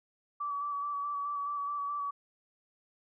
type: tone with vibrato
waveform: sine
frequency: 1150 Hz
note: D6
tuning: 37 cents flat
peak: -32 dBFS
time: 0.4-2.11 s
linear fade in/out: 10 ms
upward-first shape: square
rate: 4.7 Hz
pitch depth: 20 cents each way
effects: none